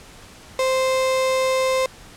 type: tone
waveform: 35% pulse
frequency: 522 Hz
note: C5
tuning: 4 cents flat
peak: -16 dBFS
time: 0.59-1.86 s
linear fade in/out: 2 ms
effects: pink hiss -44 dBFS RMS until 2.16 s + low-pass 10000 Hz 12 dB/octave